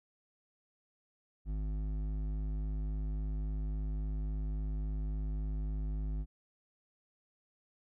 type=tone with hard clipping; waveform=sine; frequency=51.8 Hz; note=G#1; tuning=4 cents flat; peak=-35 dBFS; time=1.45-6.26 s; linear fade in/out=50 ms; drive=10 dB; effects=none